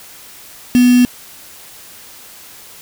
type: tone with quantisation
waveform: sine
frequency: 246.9 Hz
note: B3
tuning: in tune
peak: -6 dBFS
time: 0.75-1.05 s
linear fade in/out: 0 ms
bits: 3
effects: white hiss -38 dBFS RMS until 2.81 s